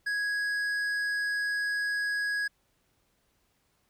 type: tone with tanh clipping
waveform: sine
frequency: 1661.2 Hz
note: G#6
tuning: in tune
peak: -29 dBFS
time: 0.06-2.48 s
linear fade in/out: 10 ms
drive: 9 dB
effects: pink hiss -72 dBFS RMS until 3.89 s